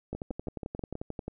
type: two click trains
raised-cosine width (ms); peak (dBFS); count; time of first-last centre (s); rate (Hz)
2; -23 / -22; 6 / 14; 0.15-0.954 / 0.13-1.28; 6.22 / 11.3
effects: none